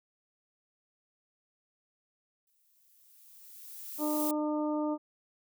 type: noise with exponential growth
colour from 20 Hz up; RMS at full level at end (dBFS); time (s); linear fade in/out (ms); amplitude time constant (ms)
violet; -34; 2.47-4.31; 2; 400
type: harmonic tone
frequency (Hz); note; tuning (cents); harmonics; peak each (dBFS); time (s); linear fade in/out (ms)
301.9; D4; +48; 1 / 2 / 3 / 4; -30 / -35 / -39 / -43; 3.98-4.98; 50
effects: none